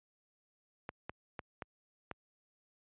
clicks, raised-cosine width 0.5 ms, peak -25 dBFS, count 5, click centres 0.891 / 1.095 / 1.392 / 1.622 / 2.113 s, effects high-pass 60 Hz 12 dB/octave + resampled to 8000 Hz

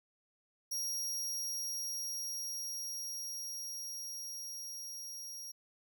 sawtooth tone with level ramp, 5630 Hz, F8, 13 cents sharp, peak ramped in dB -32 to -41 dBFS, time 0.71-5.52 s, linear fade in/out 10 ms, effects none

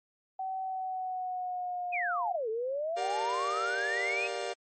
sine tone with pitch glide, 760 to 705 Hz, F#5 to F5, +46 to +16 cents, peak -32 dBFS, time 0.39-2.36 s, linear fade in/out 5 ms, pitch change -130 cents, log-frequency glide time 0.62-2.13 s
sine exponential two-way sweep, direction down then up, 2600 to 429.9 to 2600 Hz, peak -30 dBFS, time 1.92-4.28 s, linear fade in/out 20 ms, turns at 2.49 s
40% pulse chord, G minor seventh, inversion none, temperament just, 392 / 470.4 / 588 / 705.6 Hz, G4 / Bb4 / D5 / F5, 0 / +16 / +2 / +18 cents, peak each -38 dBFS, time 2.96-4.54 s, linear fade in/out 20 ms
effects MP3 32 kbps

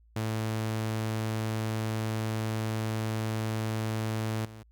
sawtooth tone with level steps, 110 Hz, A2, in tune, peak -25 / -40 dBFS, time 0.16-4.63 s, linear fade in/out 5 ms, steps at 4.45 s, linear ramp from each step 5 ms, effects added 56 Hz sine -57 dBFS peak until 4.71 s

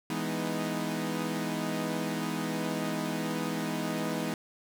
sawtooth chord, E major seventh, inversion none, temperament equal with one note detuned, 164.81 / 207.7 / 247.9 / 311.1 Hz, E3 / G#3 / B3 / D#4, 0 / 0 / +7 / 0 cents, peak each -32 dBFS, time 0.1-4.34 s, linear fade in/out 2 ms, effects none

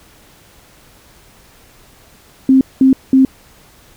sine tone bursts, 264.4 Hz, C4, 18 cents sharp, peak -5 dBFS, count 3, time 2.49-3.25 s, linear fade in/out 2 ms, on 120 ms, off 200 ms, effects pink hiss -46 dBFS RMS until 3.96 s

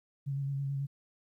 sine tone with vibrato, 138.59 Hz, C#3, in tune, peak -31 dBFS, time 0.26-0.87 s, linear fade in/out 20 ms, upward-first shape square, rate 9.2 Hz, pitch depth 20 cents each way, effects 12-bit

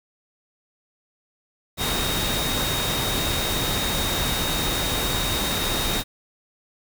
sine tone in noise, 3729 Hz, A#7, in tune, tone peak -28 dBFS, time 1.77-6.04 s, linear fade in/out 50 ms, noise pink, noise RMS -25 dBFS, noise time 1.77-6.04 s, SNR -6 dB, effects none

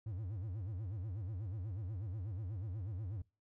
triangle tone with vibrato, 99.3 Hz, G2, 23 cents sharp, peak -37 dBFS, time 0.06-3.22 s, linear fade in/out 5 ms, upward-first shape sine, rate 8.2 Hz, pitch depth 240 cents each way, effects noise-tail reverb RT60 0.3 s tail -24 dB re dry

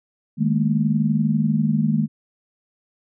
sine chord, D# suspended fourth, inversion none, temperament equal with one note detuned, 155.56 / 207.7 / 228 Hz, D#3 / G#3 / A#3, 0 / 0 / -38 cents, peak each -21 dBFS, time 0.37-2.08 s, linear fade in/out 50 ms, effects none

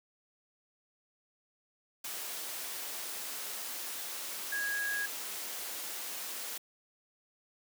sine tone in noise, 1651 Hz, G#6, 11 cents flat, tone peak -32 dBFS, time 4.52-5.06 s, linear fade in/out 5 ms, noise white, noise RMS -40 dBFS, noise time 2.04-6.58 s, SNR +5 dB, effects high-pass 300 Hz 12 dB/octave

